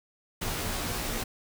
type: noise with comb filter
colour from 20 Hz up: pink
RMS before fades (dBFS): -32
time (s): 0.41-1.24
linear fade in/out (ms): 10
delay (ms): 15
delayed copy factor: -0.7
effects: none